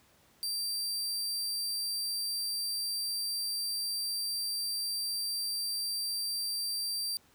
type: tone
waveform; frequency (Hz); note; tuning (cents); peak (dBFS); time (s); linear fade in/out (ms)
sawtooth; 4699; D8; 0; -29; 0.43-7.17; 0
effects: pink hiss -64 dBFS RMS until 7.34 s + high-pass 60 Hz 12 dB/octave